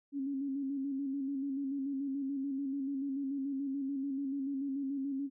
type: tone with vibrato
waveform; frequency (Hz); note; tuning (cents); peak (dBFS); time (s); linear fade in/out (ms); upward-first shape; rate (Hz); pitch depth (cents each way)
sine; 274.7; C#4; -16; -33; 0.12-5.3; 50; square; 6.9; 43
effects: none